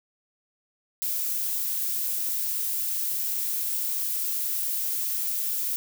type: noise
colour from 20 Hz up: violet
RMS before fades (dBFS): -28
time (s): 1.02-5.76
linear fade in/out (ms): 0
effects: none